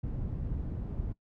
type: low-pass noise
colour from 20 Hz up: white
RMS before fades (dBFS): -35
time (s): 0.03-1.13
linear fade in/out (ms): 10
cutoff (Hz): 120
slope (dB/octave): 12
effects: noise-tail reverb RT60 0.1 s tail -18 dB re dry